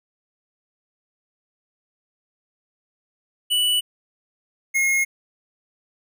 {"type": "tone pair in turn", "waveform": "square", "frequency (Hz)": [2960, 2155], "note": ["F#7", "C#7"], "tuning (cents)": [0, -49], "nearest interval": "perfect fourth", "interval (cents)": 549, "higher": "first", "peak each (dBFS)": -18, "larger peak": "neither", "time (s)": [[3.5, 3.81], [4.74, 5.05]], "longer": "neither", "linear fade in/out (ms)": 20, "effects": []}